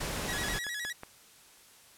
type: noise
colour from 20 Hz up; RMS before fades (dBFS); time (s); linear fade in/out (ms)
pink; -35; 0-0.59; 10
type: tone with vibrato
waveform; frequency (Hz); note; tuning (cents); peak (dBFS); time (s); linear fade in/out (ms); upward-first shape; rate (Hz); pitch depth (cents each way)
sawtooth; 1800; A6; +39; -31; 0.28-0.93; 10; square; 9.7; 110
type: click train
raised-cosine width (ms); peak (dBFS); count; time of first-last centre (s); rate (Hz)
0.5; -26; 5; 0.3-1.034; 5.45
effects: white hiss -57 dBFS RMS until 1.97 s + low-pass 12000 Hz 12 dB/octave